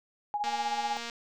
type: tone with tremolo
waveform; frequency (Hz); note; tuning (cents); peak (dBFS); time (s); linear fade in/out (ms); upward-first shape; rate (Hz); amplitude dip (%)
sine; 828; G#5; -5; -26; 0.34-0.97; 0; sine; 16; 70
type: click train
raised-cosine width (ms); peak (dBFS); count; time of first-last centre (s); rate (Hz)
0.2; -21; 155; 0.44-1.098; 234
effects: none